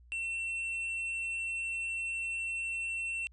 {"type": "tone with tanh clipping", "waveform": "sine", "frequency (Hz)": 2702, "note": "E7", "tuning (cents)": 42, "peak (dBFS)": -34, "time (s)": [0.12, 3.27], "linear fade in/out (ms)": 0, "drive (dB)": 5, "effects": ["added 60 Hz sine -55 dBFS peak until 3.32 s", "resampled to 22050 Hz"]}